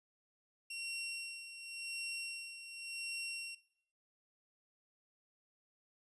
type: tone with tremolo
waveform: sawtooth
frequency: 2737 Hz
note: F7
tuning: 36 cents flat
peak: -36 dBFS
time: 0.7-3.55 s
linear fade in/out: 5 ms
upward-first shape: sine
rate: 0.91 Hz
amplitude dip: 65%
effects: noise-tail reverb RT60 0.6 s tail -17 dB re dry + resampled to 24000 Hz